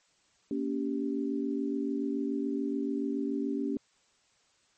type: chord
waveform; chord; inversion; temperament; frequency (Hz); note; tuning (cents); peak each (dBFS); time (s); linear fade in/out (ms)
sine; G diminished; first; just; 235.2 / 282.2 / 392; Bb3 / Db4 / G4; +16 / +31 / 0; -34 / -31 / -36; 0.51-3.77; 2
effects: white hiss -68 dBFS RMS until 4.77 s + MP3 32 kbps